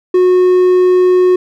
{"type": "tone", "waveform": "triangle", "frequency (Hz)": 364.8, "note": "F#4", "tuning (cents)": -24, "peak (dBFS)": -4, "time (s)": [0.14, 1.36], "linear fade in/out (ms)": 5, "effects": []}